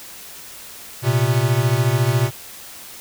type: beating tone pair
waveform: square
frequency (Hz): 116.2 / 130.2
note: A#2 / C3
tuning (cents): -5 / -8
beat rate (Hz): 14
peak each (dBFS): -19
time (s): 1.02-2.31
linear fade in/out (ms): 50
effects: white hiss -38 dBFS RMS until 3 s